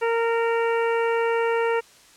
harmonic tone, 461.4 Hz, A#4, 18 cents flat, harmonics 1 / 2 / 3 / 4 / 5 / 6, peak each -21 / -27 / -31 / -33 / -35 / -37 dBFS, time 0.01-1.81 s, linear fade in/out 20 ms, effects white hiss -52 dBFS RMS until 2.16 s + low-pass 9000 Hz 12 dB/octave

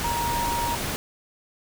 sine tone in noise, 942 Hz, A#5, 18 cents sharp, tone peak -25 dBFS, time 0.04-0.75 s, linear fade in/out 0 ms, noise pink, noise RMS -29 dBFS, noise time 0-0.96 s, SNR +1 dB, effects none

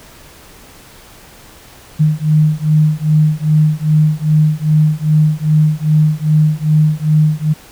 sine beating tone pair, 152.5 / 155 Hz, D#3 / D#3, -34 / -6 cents, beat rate 2.5 Hz, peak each -12 dBFS, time 1.99-7.54 s, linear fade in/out 20 ms, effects pink hiss -40 dBFS RMS until 7.71 s

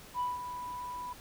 sine tone with ADSR envelope, 987.8 Hz, B5, in tune, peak -27 dBFS, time 0.14-1.13 s, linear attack 61 ms, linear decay 180 ms, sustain -10 dB, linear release 4 ms, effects tanh soft clip ceiling -27 dBFS + pink hiss -52 dBFS RMS until 1.2 s

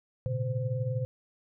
sine tone cluster, 107.6 / 120.3 / 140 / 515 Hz, A2 / B2 / C#3 / C5, -38 / -45 / +18 / -28 cents, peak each -39 / -30 / -35 / -36 dBFS, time 0.26-1.05 s, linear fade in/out 0 ms, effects none

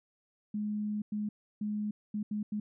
sine tone bursts at uneven times, 210 Hz, G#3, 19 cents sharp, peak -31 dBFS, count 6, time 0.54-1.02 / 1.12-1.29 / 1.61-1.91 / 2.14-2.23 / 2.31-2.43 / 2.52-2.6 s, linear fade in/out 5 ms, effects none

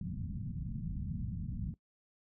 white low-pass noise, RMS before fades -39 dBFS, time 0.01-1.74 s, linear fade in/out 2 ms, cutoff 210 Hz, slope 48 dB/octave, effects noise-tail reverb RT60 0.1 s tail -19 dB re dry

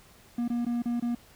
triangle tone with dropouts, 238.4 Hz, A#3, 39 cents sharp, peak -24 dBFS, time 0.38-1.15 s, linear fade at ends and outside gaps 5 ms, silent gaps 0.48-0.5 / 0.65-0.664 / 0.822-0.856 / 0.999-1.023 s, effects pink hiss -56 dBFS RMS until 1.35 s

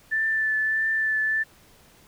sine tone with vibrato, 1760 Hz, A6, in tune, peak -21 dBFS, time 0.11-1.44 s, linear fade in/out 20 ms, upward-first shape triangle, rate 1.6 Hz, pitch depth 20 cents each way, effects pink hiss -55 dBFS RMS until 2.07 s

